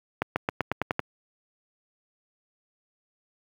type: accelerating click train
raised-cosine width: 0.5 ms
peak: -9 dBFS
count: 8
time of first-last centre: 0.22-0.994 s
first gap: 140 ms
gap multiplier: 0.92
effects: high-pass 80 Hz 12 dB/octave + 8-bit